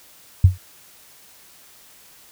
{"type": "tone with exponential decay", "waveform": "sine", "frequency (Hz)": 92, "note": "F#2", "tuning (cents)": -9, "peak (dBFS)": -4, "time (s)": [0.44, 0.58], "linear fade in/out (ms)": 5, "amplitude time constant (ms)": 30, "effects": ["white hiss -49 dBFS RMS until 2.31 s"]}